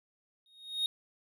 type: tone with exponential growth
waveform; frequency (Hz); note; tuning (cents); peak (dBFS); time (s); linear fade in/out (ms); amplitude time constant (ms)
triangle; 3729; A#7; 0; -24; 0.46-0.86; 1; 86
effects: none